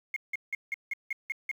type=tone bursts; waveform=sine; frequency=2152 Hz; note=C7; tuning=48 cents sharp; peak=-28 dBFS; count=8; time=0.14-1.514 s; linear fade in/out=2 ms; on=23 ms; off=170 ms; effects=tanh soft clip ceiling -24 dBFS + 9-bit